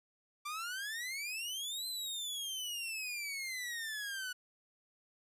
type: exponential two-way sweep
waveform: sawtooth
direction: up then down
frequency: 1163 to 4113 to 1470 Hz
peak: -35 dBFS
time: 0.45-4.33 s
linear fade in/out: 10 ms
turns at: 1.87 s
effects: resampled to 32000 Hz